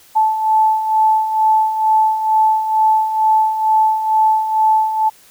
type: beating tone pair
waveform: sine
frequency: 871 / 873.2 Hz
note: A5 / A5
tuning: -18 / -13 cents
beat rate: 2.2 Hz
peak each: -19 / -12 dBFS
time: 0.15-5.1 s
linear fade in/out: 20 ms
effects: white hiss -47 dBFS RMS until 5.3 s